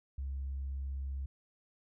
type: tone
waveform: sine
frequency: 67.9 Hz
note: C#2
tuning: 35 cents flat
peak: -34 dBFS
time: 0.18-1.26 s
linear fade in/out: 5 ms
effects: tanh soft clip ceiling -32 dBFS